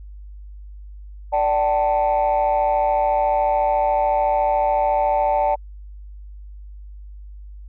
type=chord; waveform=sine; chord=D suspended fourth; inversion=none; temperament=equal with one note detuned; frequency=587.3 / 766.1 / 880 Hz; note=D5 / G5 / A5; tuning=0 / -40 / 0 cents; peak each=-19 dBFS; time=1.32-5.56 s; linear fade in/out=20 ms; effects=tanh soft clip ceiling -11 dBFS + added 50 Hz sine -35 dBFS peak until 7.68 s